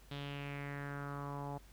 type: tone with low-pass filter sweep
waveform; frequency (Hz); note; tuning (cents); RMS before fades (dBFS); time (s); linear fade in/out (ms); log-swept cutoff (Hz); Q
sawtooth; 142.1; C#3; +43; -43; 0.11-1.58; 5; 3600 to 810; 3.9
effects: added 50 Hz sine -58 dBFS peak until 1.72 s + pink hiss -64 dBFS RMS until 1.72 s